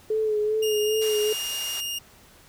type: tone with vibrato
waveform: sine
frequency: 429.2 Hz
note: A4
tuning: 43 cents flat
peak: -21 dBFS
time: 0.1-1.33 s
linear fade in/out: 5 ms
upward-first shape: sine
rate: 2.5 Hz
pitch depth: 34 cents each way
type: tone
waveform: sawtooth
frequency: 2833 Hz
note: F7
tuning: 24 cents sharp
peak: -25 dBFS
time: 0.62-1.99 s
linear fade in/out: 10 ms
type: band-pass noise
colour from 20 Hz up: white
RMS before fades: -38 dBFS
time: 1.01-1.81 s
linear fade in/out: 10 ms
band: 390 to 11000 Hz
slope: 24 dB/octave
effects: pink hiss -53 dBFS RMS until 2.48 s